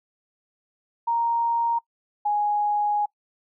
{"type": "tone pair in turn", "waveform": "sine", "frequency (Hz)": [932.3, 830.6], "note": ["A#5", "G#5"], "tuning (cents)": [0, 0], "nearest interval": "major second", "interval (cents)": 200, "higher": "first", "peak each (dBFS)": -20, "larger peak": "neither", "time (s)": [[1.07, 1.79], [2.25, 3.06]], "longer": "second", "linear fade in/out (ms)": 10, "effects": ["noise-tail reverb RT60 0.1 s tail -23 dB re dry"]}